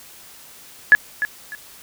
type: tone with echo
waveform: sine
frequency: 1703 Hz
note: G#6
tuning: 43 cents sharp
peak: -5 dBFS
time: 0.92-0.95 s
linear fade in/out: 0 ms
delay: 300 ms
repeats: 2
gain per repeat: -12 dB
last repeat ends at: 1.55 s
effects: white hiss -44 dBFS RMS until 1.82 s